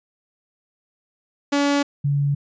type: tone pair in turn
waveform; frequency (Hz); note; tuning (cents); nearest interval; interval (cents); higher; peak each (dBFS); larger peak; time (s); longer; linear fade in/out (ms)
sawtooth / sine; 284.7 / 142.35; C#4 / C#3; +46 / +46; octave; 1200; first; -13 / -17; first; 1.52-1.83 / 2.04-2.35; neither; 10
effects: resampled to 16000 Hz